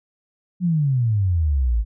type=exponential sweep; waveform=sine; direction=down; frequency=185 to 51.8 Hz; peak=-16 dBFS; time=0.6-1.85 s; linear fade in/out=50 ms; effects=none